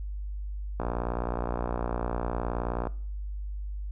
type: click train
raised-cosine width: 1 ms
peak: -16 dBFS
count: 124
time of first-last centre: 0.8-2.871 s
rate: 59.4 Hz
effects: noise-tail reverb RT60 0.5 s tail -21 dB re dry + added 50 Hz sine -32 dBFS peak until 3.91 s